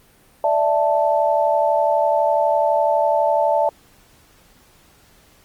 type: chord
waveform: sine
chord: D suspended second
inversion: none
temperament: equal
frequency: 587.3 / 659.3 / 880 Hz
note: D5 / E5 / A5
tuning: 0 / 0 / 0 cents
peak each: -19 dBFS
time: 0.44-3.69 s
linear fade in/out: 2 ms
effects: pink hiss -53 dBFS RMS until 5.44 s + Opus 32 kbps